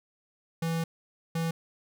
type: tone bursts at uneven times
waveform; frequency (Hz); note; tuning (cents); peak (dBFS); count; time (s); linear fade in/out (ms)
square; 164.81; E3; 0; -28; 2; 0.62-0.84 / 1.35-1.51; 5
effects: none